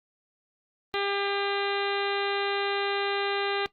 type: harmonic tone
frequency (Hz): 400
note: G4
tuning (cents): +35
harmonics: 1 / 2 / 3 / 4 / 5 / 6 / 7 / 8 / 9 / 10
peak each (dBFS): -30 / -33 / -35 / -36 / -37 / -38 / -38 / -39 / -40 / -40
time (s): 0.94-3.66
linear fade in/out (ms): 0
effects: noise-tail reverb RT60 0.1 s tail -17 dB re dry + Opus 32 kbps